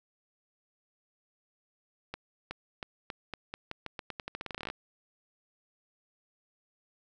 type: accelerating click train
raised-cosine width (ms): 0.3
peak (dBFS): -21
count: 24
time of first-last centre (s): 2.14-4.701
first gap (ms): 370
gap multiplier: 0.86
effects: none